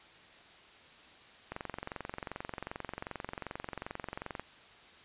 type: click train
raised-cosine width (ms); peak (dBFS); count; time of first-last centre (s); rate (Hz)
0.5; -23; 66; 1.52-4.396; 22.6
effects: white hiss -56 dBFS RMS until 5.04 s + resampled to 8000 Hz